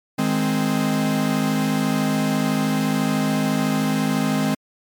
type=chord; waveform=45% pulse; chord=Ab major; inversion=second; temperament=equal; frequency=155.56 / 207.7 / 261.6 Hz; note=Eb3 / Ab3 / C4; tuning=0 / 0 / 0 cents; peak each=-25 / -22 / -22 dBFS; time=0.18-4.55 s; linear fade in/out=10 ms; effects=MP3 96 kbps